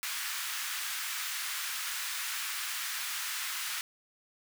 pink high-pass noise, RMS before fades -36 dBFS, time 0.03-3.81 s, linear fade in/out 0 ms, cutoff 1300 Hz, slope 24 dB/octave, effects none

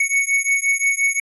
square beating tone pair, 2217 / 2222.7 Hz, C#7 / C#7, 0 / +4 cents, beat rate 5.7 Hz, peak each -20 dBFS, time 0-1.2 s, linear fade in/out 5 ms, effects resampled to 32000 Hz

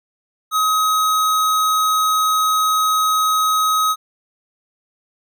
square tone, 1267 Hz, D#6, 31 cents sharp, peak -15 dBFS, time 0.51-3.96 s, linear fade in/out 50 ms, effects none

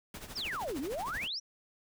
pink noise with tremolo, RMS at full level -43 dBFS, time 0.14-1.28 s, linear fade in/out 2 ms, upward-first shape sine, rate 13 Hz, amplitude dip 70%
sine exponential two-way sweep, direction down then up, 5920 to 246.9 to 5920 Hz, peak -34 dBFS, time 0.35-1.4 s, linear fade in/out 20 ms, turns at 0.79 s
effects none

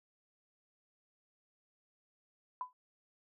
sine tone with exponential decay, 1002 Hz, B5, 25 cents sharp, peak -32 dBFS, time 2.61-2.73 s, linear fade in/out 1 ms, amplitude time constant 24 ms, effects none

